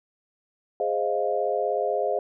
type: chord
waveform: sine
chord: F minor seventh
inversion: first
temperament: equal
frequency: 415.3 / 523.3 / 622.3 / 698.5 Hz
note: Ab4 / C5 / Eb5 / F5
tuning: 0 / 0 / 0 / 0 cents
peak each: -28 dBFS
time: 0.8-2.19 s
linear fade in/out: 2 ms
effects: none